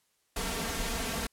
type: noise with comb filter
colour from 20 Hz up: pink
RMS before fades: -33 dBFS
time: 0.36-1.27 s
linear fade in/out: 5 ms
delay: 4.4 ms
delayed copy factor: +0.85
effects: white hiss -73 dBFS RMS until 1.32 s + low-pass 12000 Hz 12 dB/octave